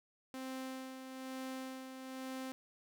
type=tone with tremolo; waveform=sawtooth; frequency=261.6 Hz; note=C4; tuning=in tune; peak=-37 dBFS; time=0.34-2.52 s; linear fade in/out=0 ms; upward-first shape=sine; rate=1.1 Hz; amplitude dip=50%; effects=none